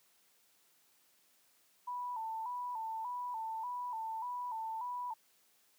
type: tone with vibrato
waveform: sine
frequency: 936 Hz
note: A#5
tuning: 7 cents sharp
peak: -37 dBFS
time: 1.87-5.14 s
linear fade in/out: 10 ms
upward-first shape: square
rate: 1.7 Hz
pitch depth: 86 cents each way
effects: white hiss -70 dBFS RMS until 5.78 s + high-pass 150 Hz 12 dB/octave